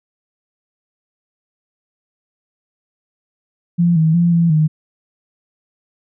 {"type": "tone with pitch steps", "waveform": "sine", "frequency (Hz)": [172.3, 159.5, 171.9, 168.6, 155], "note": ["F3", "D#3", "F3", "E3", "D#3"], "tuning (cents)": [-23, 43, -27, 39, -6], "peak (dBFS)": -10, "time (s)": [3.78, 4.68], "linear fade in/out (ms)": 20, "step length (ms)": 180, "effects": []}